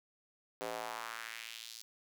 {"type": "tone with high-pass filter sweep", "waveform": "square", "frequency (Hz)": 56.9, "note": "A#1", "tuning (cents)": -41, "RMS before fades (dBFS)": -44, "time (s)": [0.61, 1.82], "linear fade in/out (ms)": 0, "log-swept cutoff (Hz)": [470, 5100], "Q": 1.9, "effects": []}